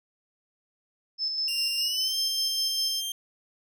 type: tone with tremolo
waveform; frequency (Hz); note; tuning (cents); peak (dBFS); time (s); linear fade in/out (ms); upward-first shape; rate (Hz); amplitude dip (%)
sine; 5250; E8; -8; -25; 1.18-3.02; 50; square; 5; 35
type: tone with pitch glide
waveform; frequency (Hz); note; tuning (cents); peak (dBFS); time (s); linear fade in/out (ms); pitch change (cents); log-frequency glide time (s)
sawtooth; 2794 to 3173; F7 to G7; 0 to +20; -27; 1.48-3.12; 2; +220; 1.77-2.15
effects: none